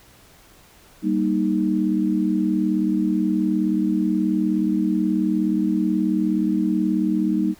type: chord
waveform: sine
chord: Eb major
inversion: first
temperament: just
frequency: 194.45 / 233.3 / 311.1 Hz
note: G3 / Bb3 / Eb4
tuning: -14 / +2 / 0 cents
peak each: -22 / -24 / -21 dBFS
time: 1.02-7.55 s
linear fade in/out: 50 ms
effects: pink hiss -51 dBFS RMS until 7.59 s